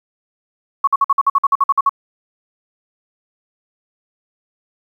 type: tone bursts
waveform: sine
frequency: 1108.7 Hz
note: C#6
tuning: in tune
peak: -9 dBFS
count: 13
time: 0.84-1.894 s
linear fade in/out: 5 ms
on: 34 ms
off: 51 ms
effects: 8-bit